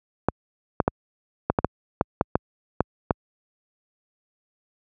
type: clicks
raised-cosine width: 1 ms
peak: -4 dBFS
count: 11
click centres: 0.286 / 0.802 / 0.879 / 1.5 / 1.588 / 1.646 / 2.011 / 2.211 / 2.355 / 2.806 / 3.108 s
effects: high-pass 60 Hz 12 dB/octave